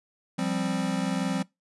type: chord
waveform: square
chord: F suspended second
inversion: none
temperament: equal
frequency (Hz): 174.61 / 196 / 261.6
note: F3 / G3 / C4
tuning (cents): 0 / 0 / 0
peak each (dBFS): -31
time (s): 0.38-1.43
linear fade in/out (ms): 10
effects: noise-tail reverb RT60 0.2 s tail -23 dB re dry + resampled to 24000 Hz